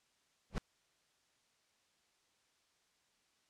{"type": "noise with exponential growth", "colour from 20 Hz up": "brown", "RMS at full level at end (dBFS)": -30, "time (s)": [0.5, 0.58], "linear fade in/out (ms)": 0, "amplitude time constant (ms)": 16, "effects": ["white hiss -75 dBFS RMS until 3.49 s", "low-pass 7000 Hz 12 dB/octave"]}